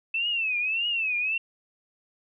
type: tone with vibrato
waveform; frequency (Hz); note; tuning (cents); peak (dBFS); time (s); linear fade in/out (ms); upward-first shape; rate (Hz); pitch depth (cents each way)
sine; 2637; E7; 0; -24; 0.14-1.38; 5; triangle; 1.7; 170
effects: none